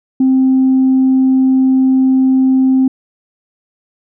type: tone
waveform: sine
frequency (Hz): 262.2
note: C4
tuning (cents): +4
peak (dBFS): -6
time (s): 0.2-2.88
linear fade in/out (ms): 5
effects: tanh soft clip ceiling -4 dBFS